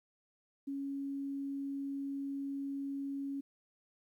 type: tone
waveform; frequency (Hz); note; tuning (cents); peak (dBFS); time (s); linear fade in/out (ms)
sine; 277.2; C#4; 0; -36; 0.67-3.41; 10
effects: 12-bit